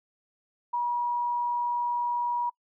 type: tone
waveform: sine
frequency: 962 Hz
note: B5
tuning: 46 cents flat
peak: -25 dBFS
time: 0.73-2.5 s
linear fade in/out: 10 ms
effects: noise-tail reverb RT60 0.1 s tail -26 dB re dry